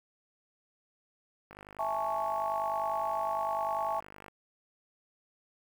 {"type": "click train", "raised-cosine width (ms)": 0.5, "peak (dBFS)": -32, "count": 141, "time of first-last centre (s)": [1.51, 4.282], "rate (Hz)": 50.5}
{"type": "chord", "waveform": "sine", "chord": "A major seventh", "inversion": "second", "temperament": "equal", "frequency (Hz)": [659.3, 830.6, 880, 1108.7], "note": ["E5", "G#5", "A5", "C#6"], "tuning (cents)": [0, 0, 0, 0], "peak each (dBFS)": -35, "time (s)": [1.79, 4], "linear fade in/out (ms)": 5}
{"effects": ["9-bit"]}